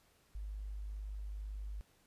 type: tone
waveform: sine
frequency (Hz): 51.1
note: G#1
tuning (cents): -27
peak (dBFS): -40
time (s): 0.35-1.81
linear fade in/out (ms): 0
effects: pink hiss -70 dBFS RMS until 2.06 s + resampled to 32000 Hz